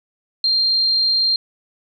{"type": "tone", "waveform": "sine", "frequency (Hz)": 4186, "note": "C8", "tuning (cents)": 0, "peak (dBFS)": -14, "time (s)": [0.44, 1.36], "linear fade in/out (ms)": 2, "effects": []}